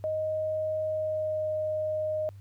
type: tone with pitch glide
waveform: sine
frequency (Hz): 624 to 619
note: D#5 to D#5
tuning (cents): +5 to -9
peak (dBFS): -27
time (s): 0.04-2.29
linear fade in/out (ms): 0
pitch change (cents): -14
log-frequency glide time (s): 0.85-1.5
effects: added 99 Hz sine -44 dBFS peak until 2.4 s + pink hiss -67 dBFS RMS until 2.4 s